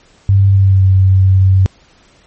sine tone with pitch glide, 98.1 to 95.03 Hz, G2 to F#2, +2 to +47 cents, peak -5 dBFS, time 0.29-1.66 s, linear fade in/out 0 ms, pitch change -55 cents, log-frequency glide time 0.51-0.85 s, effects pink hiss -48 dBFS RMS until 2.26 s + MP3 32 kbps

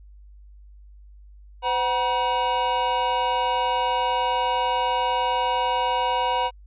square tone cluster, 511 / 750 / 959 Hz, C5 / F#5 / A#5, -41 / +23 / +49 cents, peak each -29 / -28 / -23 dBFS, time 1.62-6.51 s, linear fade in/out 50 ms, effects added 50 Hz sine -44 dBFS peak until 6.66 s + resampled to 8000 Hz

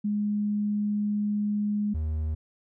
sine / triangle tone pair in turn, 207.7 / 77.8 Hz, G#3 / D#2, 0 / 0 cents, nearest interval octave + perfect fourth, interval 1700 cents, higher first, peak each -24 dBFS, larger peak neither, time 0.04-1.94 / 1.94-2.35 s, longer first, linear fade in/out 10 ms, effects none

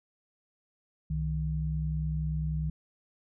sine tone pair together, 65.41 / 155.57 Hz, C2 / D#3, 0 / 0 cents, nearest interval octave + minor third, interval 1500 cents, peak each -32 / -30 dBFS, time 1.1-2.7 s, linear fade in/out 5 ms, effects none

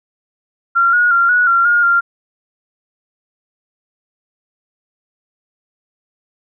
sine tone with pitch steps, 1378 / 1447 / 1383 / 1463 / 1376 / 1424 / 1389 Hz, F6 / F#6 / F6 / F#6 / F6 / F6 / F6, -24 / -39 / -17 / -20 / -26 / +33 / -10 cents, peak -9 dBFS, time 0.75-2.01 s, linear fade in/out 20 ms, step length 180 ms, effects none

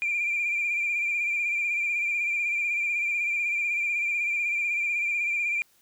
sine tone with vibrato, 2382 Hz, D7, 24 cents sharp, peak -23 dBFS, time 0.02-5.62 s, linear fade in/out 0 ms, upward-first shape sine, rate 16 Hz, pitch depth 41 cents each way, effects tanh soft clip ceiling -20 dBFS + white hiss -63 dBFS RMS until 5.81 s

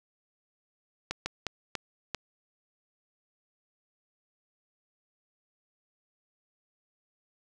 slowing click train, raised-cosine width 0.2 ms, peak -14 dBFS, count 5, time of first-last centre 1.11-2.147 s, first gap 150 ms, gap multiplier 1.38, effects none

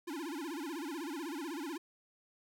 square tone with vibrato, 311.1 Hz, D#4, in tune, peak -39 dBFS, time 0.07-1.78 s, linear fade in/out 10 ms, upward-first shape sine, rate 16 Hz, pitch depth 220 cents each way, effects none

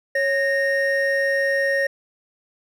triangle tone pair together, 550.9 / 1853 Hz, C#5 / A#6, -11 / -11 cents, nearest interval octave + major sixth, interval 2100 cents, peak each -19 dBFS, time 0.15-1.87 s, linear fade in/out 5 ms, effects none

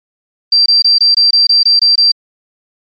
sine tone bursts, 4706 Hz, D8, 3 cents sharp, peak -5 dBFS, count 10, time 0.52-2.118 s, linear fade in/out 5 ms, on 140 ms, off 22 ms, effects MP3 48 kbps

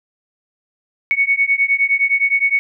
sine beating tone pair, 2217 / 2226.7 Hz, C#7 / C#7, 0 / +7 cents, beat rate 9.7 Hz, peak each -16 dBFS, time 1.11-2.59 s, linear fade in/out 0 ms, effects none

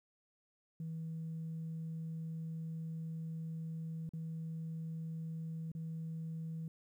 sine tone with dropouts, 161.8 Hz, E3, 32 cents flat, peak -38 dBFS, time 0.8-6.68 s, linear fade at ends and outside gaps 2 ms, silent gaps 4.092-4.135 / 5.717-5.75 s, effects tanh soft clip ceiling -36 dBFS + 12-bit

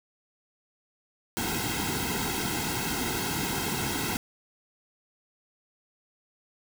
pink noise with comb filter, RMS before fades -30 dBFS, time 1.37-4.17 s, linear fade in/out 0 ms, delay 1.7 ms, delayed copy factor -0.95, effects none

